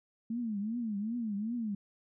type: tone with vibrato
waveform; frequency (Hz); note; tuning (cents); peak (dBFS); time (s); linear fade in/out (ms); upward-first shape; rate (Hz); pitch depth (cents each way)
sine; 220; A3; 0; -32; 0.3-1.75; 5; triangle; 2.6; 200
effects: none